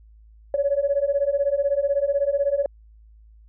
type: beating tone pair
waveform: sine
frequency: 554.4 / 570.4 Hz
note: C#5 / C#5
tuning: 0 / +49 cents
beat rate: 16 Hz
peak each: -22 / -21 dBFS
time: 0.54-2.66 s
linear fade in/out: 2 ms
effects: tanh soft clip ceiling -11 dBFS + added 54 Hz sine -47 dBFS peak until 3.48 s